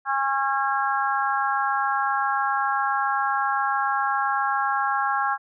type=harmonic tone; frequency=272.6 Hz; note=C#4; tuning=29 cents flat; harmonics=3 / 4 / 5 / 6; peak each=-25 / -26 / -27 / -28 dBFS; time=0.05-5.38 s; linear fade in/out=50 ms; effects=none